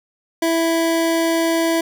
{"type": "tone", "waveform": "25% pulse", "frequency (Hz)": 330, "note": "E4", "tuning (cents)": 2, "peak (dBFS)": -12, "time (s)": [0.42, 1.81], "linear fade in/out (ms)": 5, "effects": []}